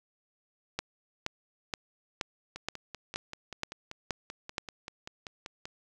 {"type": "two click trains", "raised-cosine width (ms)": 0.2, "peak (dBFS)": [-23, -14], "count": [17, 9], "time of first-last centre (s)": [[2.56, 5.655], [0.79, 4.581]], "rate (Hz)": [5.17, 2.11], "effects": []}